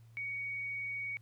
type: tone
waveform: sine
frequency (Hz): 2242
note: C#7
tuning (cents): +19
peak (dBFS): -36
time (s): 0.17-1.17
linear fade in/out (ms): 0
effects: added 114 Hz sine -55 dBFS peak until 1.21 s + pink hiss -72 dBFS RMS until 1.21 s